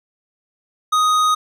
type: tone with tanh clipping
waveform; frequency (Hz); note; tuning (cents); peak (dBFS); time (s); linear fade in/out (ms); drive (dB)
sine; 1248; D#6; +5; -15; 0.92-1.35; 10; 15
effects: none